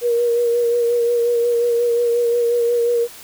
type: tone with vibrato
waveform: sine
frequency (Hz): 474.4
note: A#4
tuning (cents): +30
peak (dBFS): -14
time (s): 0.01-3.08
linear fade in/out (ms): 50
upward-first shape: sine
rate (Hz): 5.6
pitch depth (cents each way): 27
effects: white hiss -39 dBFS RMS until 3.23 s